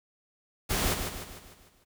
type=noise with echo; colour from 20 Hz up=pink; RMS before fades=-28 dBFS; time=0.69-0.95 s; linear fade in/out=20 ms; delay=150 ms; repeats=6; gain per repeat=-6 dB; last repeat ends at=1.85 s; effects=none